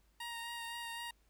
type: tone with vibrato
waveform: 15% pulse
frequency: 935 Hz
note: A#5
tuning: 5 cents sharp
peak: -35 dBFS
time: 0.2-1.11 s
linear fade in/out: 5 ms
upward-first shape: sine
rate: 3.9 Hz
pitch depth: 17 cents each way
effects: added 52 Hz sine -69 dBFS peak until 1.29 s + pink hiss -75 dBFS RMS until 1.29 s